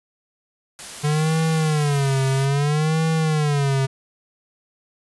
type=noise; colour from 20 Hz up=white; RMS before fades=-35 dBFS; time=0.79-2.45 s; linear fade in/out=0 ms
type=tone with vibrato; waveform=square; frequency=146.83 Hz; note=D3; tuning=in tune; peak=-18 dBFS; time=1.03-3.87 s; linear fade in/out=20 ms; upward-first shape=sine; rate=0.61 Hz; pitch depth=160 cents each way
effects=resampled to 24000 Hz